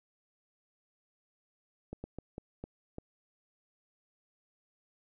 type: slowing click train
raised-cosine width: 2 ms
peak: -27 dBFS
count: 6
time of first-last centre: 1.93-2.984 s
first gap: 110 ms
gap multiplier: 1.33
effects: none